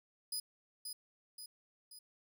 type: tone with echo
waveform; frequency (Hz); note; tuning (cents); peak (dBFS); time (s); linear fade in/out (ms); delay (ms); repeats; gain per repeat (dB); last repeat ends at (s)
20% pulse; 4978; D#8; 0; -31; 0.32-0.4; 5; 530; 3; -5; 1.99
effects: none

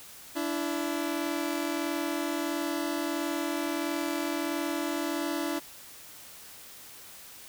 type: tone pair together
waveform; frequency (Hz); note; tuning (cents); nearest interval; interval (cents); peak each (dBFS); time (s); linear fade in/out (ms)
sawtooth; 290.9 / 332.4; D4 / E4; -16 / +15; major second; 231; -28 / -28; 0.35-5.6; 20
effects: white hiss -48 dBFS RMS until 7.48 s

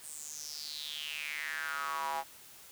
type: tone with high-pass filter sweep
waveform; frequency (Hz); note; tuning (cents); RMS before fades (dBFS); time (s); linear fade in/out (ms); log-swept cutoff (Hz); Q
square; 74.9; D2; +35; -39; 0.01-2.24; 50; 9200 to 800; 6
effects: white hiss -54 dBFS RMS until 2.71 s

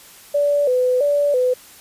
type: tone with vibrato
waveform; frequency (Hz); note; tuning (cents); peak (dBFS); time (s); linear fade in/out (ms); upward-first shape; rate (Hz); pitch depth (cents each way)
sine; 539; C#5; -49; -14; 0.34-1.54; 10; square; 1.5; 120
effects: white hiss -44 dBFS RMS until 1.8 s + resampled to 32000 Hz

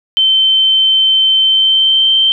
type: tone with pitch glide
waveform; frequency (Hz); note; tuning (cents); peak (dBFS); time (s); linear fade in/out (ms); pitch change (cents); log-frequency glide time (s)
sine; 3093 to 3122; G7 to G7; -24 to -8; -7; 0.17-2.32; 0; +16; 1.43-2.1
effects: none

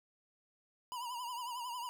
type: tone with vibrato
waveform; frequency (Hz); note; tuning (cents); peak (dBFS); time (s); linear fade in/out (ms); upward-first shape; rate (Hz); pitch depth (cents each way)
square; 971; B5; -30; -40; 0.92-1.89; 0; triangle; 11; 96
effects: none

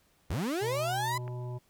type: linear sweep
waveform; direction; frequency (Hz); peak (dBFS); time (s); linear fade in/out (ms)
35% pulse; up; 57.5 to 1019; -28; 0.3-1.18; 5
type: harmonic tone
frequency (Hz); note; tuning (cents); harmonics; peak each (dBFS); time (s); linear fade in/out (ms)
123.47; B2; 0; 1 / 3 / 5 / 7 / 8; -35 / -45 / -49 / -52 / -53; 0.61-1.59; 20
type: click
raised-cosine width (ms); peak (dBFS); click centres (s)
0.5; -30; 1.279
effects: pink hiss -68 dBFS RMS until 1.69 s

